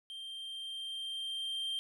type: tone with level ramp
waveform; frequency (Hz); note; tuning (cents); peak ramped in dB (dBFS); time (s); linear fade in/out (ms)
triangle; 3164; G7; +15; -41 to -32; 0.1-1.79; 0
effects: none